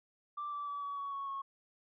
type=tone with pitch steps; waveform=sine; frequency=1174.7 / 1161.2 / 1147.9 / 1134.7 / 1121.7 / 1108.8 / 1096 Hz; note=D6 / D6 / D6 / C#6 / C#6 / C#6 / C#6; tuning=0 / -20 / -40 / +40 / +20 / 0 / -20 cents; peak=-36 dBFS; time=0.37-1.42 s; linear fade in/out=10 ms; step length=150 ms; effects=tanh soft clip ceiling -33 dBFS